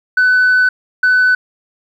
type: tone pair in turn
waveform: sine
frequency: 1502 / 1502 Hz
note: F#6 / F#6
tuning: +26 / +26 cents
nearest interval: unison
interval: 0 cents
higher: neither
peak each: -6 dBFS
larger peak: neither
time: 0.17-0.69 / 1.03-1.35 s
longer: first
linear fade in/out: 5 ms
effects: tanh soft clip ceiling -6 dBFS + 8-bit